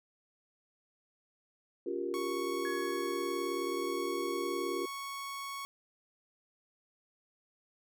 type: chord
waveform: sine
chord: G half-diminished seventh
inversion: second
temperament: just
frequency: 282.2 / 352.8 / 392 / 470.4 Hz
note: Db4 / F4 / G4 / Bb4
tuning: +31 / +18 / 0 / +16 cents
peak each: -42 / -36 / -38 / -40 dBFS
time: 1.86-4.86 s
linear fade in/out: 5 ms
type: tone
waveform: sawtooth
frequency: 1108.7 Hz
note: C#6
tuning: in tune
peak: -35 dBFS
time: 2.14-5.65 s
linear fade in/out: 0 ms
type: tone with exponential decay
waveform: sine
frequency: 1683 Hz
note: G#6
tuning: 23 cents sharp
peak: -38 dBFS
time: 2.65-3.94 s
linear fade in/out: 1 ms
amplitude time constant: 280 ms
effects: none

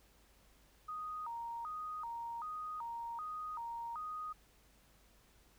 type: tone with vibrato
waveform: sine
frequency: 1077 Hz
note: C6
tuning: 50 cents sharp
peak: -40 dBFS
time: 0.88-4.33 s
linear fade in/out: 10 ms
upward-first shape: square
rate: 1.3 Hz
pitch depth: 250 cents each way
effects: added 50 Hz sine -69 dBFS peak until 5.58 s + pink hiss -68 dBFS RMS until 5.58 s

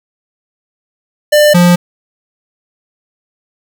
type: tone pair in turn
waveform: square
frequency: 596 / 175.92 Hz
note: D5 / F3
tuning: +25 / +13 cents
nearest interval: octave + major sixth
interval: 2112 cents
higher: first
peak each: -5 dBFS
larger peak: neither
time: 1.32-1.54 / 1.54-1.76 s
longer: neither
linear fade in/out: 10 ms
effects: none

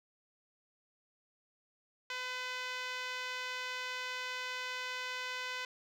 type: tone with band-pass filter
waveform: 5% pulse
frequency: 505 Hz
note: B4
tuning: 39 cents sharp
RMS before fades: -40 dBFS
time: 2.1-5.65 s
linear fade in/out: 2 ms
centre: 1600 Hz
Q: 0.81
effects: none

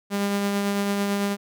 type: tone with tremolo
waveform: sawtooth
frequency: 201.1 Hz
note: G3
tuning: 44 cents sharp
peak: -17 dBFS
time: 0.1-1.37 s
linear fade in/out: 50 ms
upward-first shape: triangle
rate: 9 Hz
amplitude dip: 30%
effects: none

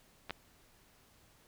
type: clicks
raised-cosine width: 0.3 ms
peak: -26 / -20 dBFS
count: 2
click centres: 0.296 / 0.307 s
effects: pink hiss -65 dBFS RMS until 1.47 s

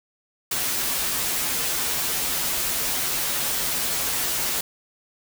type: noise with comb filter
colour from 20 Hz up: white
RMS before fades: -25 dBFS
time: 0.51-4.61 s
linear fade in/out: 5 ms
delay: 10 ms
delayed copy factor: -0.75
effects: none

